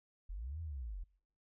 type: linear two-way sweep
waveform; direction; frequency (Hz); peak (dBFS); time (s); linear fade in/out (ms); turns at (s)
sine; up then down; 38.89 to 84.6 to 38.89; -40; 0.29-1.04; 10; 0.61
effects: noise-tail reverb RT60 0.7 s tail -26 dB re dry